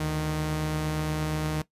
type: tone pair together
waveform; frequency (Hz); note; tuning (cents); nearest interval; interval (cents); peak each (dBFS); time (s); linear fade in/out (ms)
sawtooth; 72.92 / 154.4; D2 / D#3; -12 / -13; octave + minor second; 1299; -31 / -23; 0-1.62; 5
effects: noise-tail reverb RT60 0.1 s tail -17 dB re dry + resampled to 32000 Hz